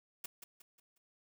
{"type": "noise with echo", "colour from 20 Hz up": "white", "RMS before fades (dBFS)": -42, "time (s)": [0.24, 0.26], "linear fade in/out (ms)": 5, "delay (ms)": 180, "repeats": 4, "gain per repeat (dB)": -8, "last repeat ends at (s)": 0.98, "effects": []}